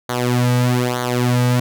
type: tone with flanger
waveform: sawtooth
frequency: 123.47 Hz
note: B2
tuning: in tune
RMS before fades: -17 dBFS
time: 0.09-1.6 s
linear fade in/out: 5 ms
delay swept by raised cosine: 0.38 to 2.88 ms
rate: 1.1 Hz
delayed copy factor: -0.8
effects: none